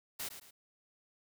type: noise with echo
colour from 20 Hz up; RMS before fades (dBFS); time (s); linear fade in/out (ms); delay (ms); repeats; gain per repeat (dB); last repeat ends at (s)
white; -40; 0.19-0.29; 10; 110; 2; -9; 0.51
effects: none